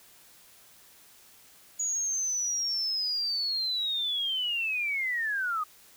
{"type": "linear sweep", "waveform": "sine", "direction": "down", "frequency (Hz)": [6820, 1210], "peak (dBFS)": -27, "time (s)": [1.79, 5.64], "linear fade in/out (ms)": 10, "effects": ["white hiss -56 dBFS RMS until 5.96 s"]}